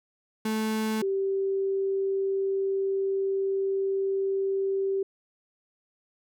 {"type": "tone pair in turn", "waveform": ["35% pulse", "sine"], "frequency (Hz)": [218.4, 389.1], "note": ["A3", "G4"], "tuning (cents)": [-13, -13], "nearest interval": "minor seventh", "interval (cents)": 1000, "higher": "second", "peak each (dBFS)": -24, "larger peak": "neither", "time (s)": [[0.45, 1.02], [1.02, 5.03]], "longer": "second", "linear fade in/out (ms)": 5, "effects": []}